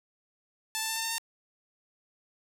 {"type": "tone with pitch steps", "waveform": "5% pulse", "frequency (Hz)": [880, 886.1, 892.3, 898.5, 904.7, 911], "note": ["A5", "A5", "A5", "A5", "A5", "A#5"], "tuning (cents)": [0, 12, 24, 36, 48, -40], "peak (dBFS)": -18, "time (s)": [0.75, 1.182], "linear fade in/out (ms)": 0, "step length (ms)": 72, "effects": []}